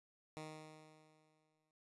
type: tone with exponential decay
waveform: 10% pulse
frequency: 155.56 Hz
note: D#3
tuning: in tune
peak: -37 dBFS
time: 0.37-1.71 s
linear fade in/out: 0 ms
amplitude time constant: 290 ms
effects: noise-tail reverb RT60 0.1 s tail -23 dB re dry + resampled to 24000 Hz